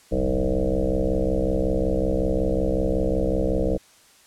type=tone with frequency modulation; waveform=sine; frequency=252.4 Hz; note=B3; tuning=38 cents sharp; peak=-19 dBFS; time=0.11-3.78 s; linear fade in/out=20 ms; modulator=65.4 Hz; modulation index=5.1; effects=white hiss -54 dBFS RMS until 4.26 s + low-pass 10000 Hz 12 dB/octave